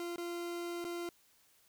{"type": "tone with dropouts", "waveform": "40% pulse", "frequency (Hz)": 345.5, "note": "F4", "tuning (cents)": -19, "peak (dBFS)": -37, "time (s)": [0, 1.09], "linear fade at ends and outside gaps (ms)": 1, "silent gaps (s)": [[0.16, 0.181], [0.843, 0.849]], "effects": ["white hiss -68 dBFS RMS until 1.68 s"]}